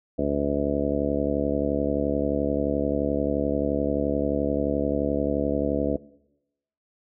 harmonic tone, 71.5 Hz, D2, 46 cents flat, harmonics 1 / 2 / 3 / 4 / 5 / 6 / 7 / 8 / 9, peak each -33 / -35 / -30 / -27 / -33 / -33 / -28 / -35 / -31 dBFS, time 0.18-5.97 s, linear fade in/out 10 ms, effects noise-tail reverb RT60 0.9 s tail -21 dB re dry

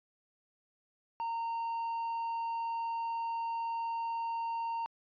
triangle tone, 921 Hz, A#5, 21 cents flat, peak -31 dBFS, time 1.2-4.86 s, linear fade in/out 0 ms, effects resampled to 11025 Hz

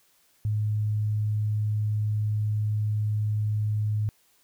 sine tone, 106.2 Hz, G#2, 39 cents sharp, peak -23 dBFS, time 0.45-4.09 s, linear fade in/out 0 ms, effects white hiss -64 dBFS RMS until 4.43 s

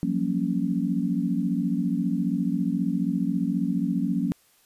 sine chord, Gb major seventh, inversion third, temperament equal with one note detuned, 174.61 / 189.32 / 233.1 / 277.2 Hz, F3 / Gb3 / Bb3 / Db4, 0 / +40 / 0 / 0 cents, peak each -28 dBFS, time 0.03-4.32 s, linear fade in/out 0 ms, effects white hiss -61 dBFS RMS until 4.65 s + resampled to 32000 Hz

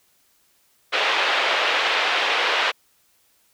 white band-pass noise, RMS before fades -21 dBFS, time 0.92-2.72 s, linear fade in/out 20 ms, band 440 to 3300 Hz, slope 24 dB/octave, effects white hiss -62 dBFS RMS until 3.53 s

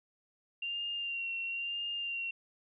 sine tone with vibrato, 2772 Hz, F7, 14 cents flat, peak -34 dBFS, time 0.62-2.31 s, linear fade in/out 5 ms, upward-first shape sine, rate 1 Hz, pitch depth 29 cents each way, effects none

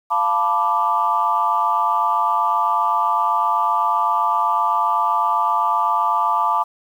sine chord, B half-diminished seventh, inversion second, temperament equal, 698.5 / 880 / 987.8 / 1174.7 Hz, F5 / A5 / B5 / D6, 0 / 0 / 0 / 0 cents, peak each -25 / -20 / -21 / -19 dBFS, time 0.1-6.64 s, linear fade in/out 20 ms, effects tanh soft clip ceiling -5 dBFS + 8-bit

